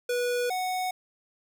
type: tone pair in turn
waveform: square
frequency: 488.4 / 738.7 Hz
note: B4 / F#5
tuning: -19 / -3 cents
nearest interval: perfect fifth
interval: 716 cents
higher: second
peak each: -26 / -28 dBFS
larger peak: first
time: 0.09-0.5 / 0.5-0.91 s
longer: neither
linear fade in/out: 5 ms
effects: none